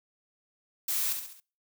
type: noise with echo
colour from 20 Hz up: blue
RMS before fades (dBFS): -30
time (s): 0.88-1.13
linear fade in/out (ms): 5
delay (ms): 68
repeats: 4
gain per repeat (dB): -6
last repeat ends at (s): 1.402
effects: noise-tail reverb RT60 0.4 s tail -26 dB re dry